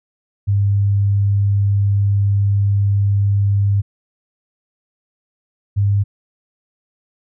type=tone pair in turn; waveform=sine; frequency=100.4 / 100.78 Hz; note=G2 / G2; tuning=+42 / +48 cents; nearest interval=unison; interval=6 cents; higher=second; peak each=-12 dBFS; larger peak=neither; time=0.47-3.82 / 5.76-6.04 s; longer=first; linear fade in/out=20 ms; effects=none